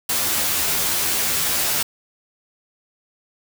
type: noise with comb filter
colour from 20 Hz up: white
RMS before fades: -21 dBFS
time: 0.09-1.83 s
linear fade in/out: 5 ms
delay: 12 ms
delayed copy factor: +0.95
effects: none